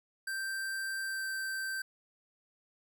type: tone with pitch glide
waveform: square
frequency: 1568 to 1558.1 Hz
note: G6 to G6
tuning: 0 to -11 cents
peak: -35 dBFS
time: 0.27-1.82 s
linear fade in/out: 5 ms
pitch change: -11 cents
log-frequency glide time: 1.05-1.23 s
effects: none